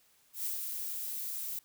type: noise with ADSR envelope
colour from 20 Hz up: violet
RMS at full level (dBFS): -34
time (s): 0.33-1.59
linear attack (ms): 120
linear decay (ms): 120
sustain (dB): -4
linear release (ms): 4
effects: white hiss -67 dBFS RMS until 1.64 s